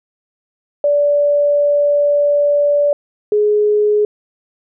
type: tone pair in turn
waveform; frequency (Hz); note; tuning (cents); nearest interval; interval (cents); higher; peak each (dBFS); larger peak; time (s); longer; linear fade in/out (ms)
sine; 580 / 419.1; D5 / G#4; -22 / +16; tritone; 562; first; -10; neither; 0.84-2.93 / 3.32-4.05; first; 2
effects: none